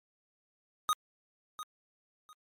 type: tone with echo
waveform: square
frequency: 1244.5 Hz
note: D#6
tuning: in tune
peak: -26 dBFS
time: 0.89-0.93 s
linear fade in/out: 0 ms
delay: 700 ms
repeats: 2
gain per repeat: -13 dB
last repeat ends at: 2.33 s
effects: MP3 64 kbps